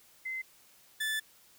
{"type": "tone pair in turn", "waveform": ["sine", "30% pulse"], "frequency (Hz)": [2061, 1748.2], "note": ["C7", "A6"], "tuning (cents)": [-27, -12], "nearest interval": "minor third", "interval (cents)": 285, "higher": "first", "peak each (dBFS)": [-34, -28], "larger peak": "second", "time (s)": [[0.25, 0.42], [1, 1.2]], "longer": "second", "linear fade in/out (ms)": 10, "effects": ["white hiss -61 dBFS RMS until 1.58 s"]}